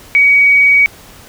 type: tone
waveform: sine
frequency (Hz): 2259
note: C#7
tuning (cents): +32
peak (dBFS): -5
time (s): 0.15-0.86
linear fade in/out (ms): 0
effects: pink hiss -38 dBFS RMS until 1.28 s